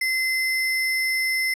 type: tone with sample-and-hold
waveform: sine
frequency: 2058 Hz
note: C7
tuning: 29 cents flat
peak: -20 dBFS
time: 0.01-1.54 s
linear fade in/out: 5 ms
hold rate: 7350 Hz
effects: low-pass 12000 Hz 12 dB/octave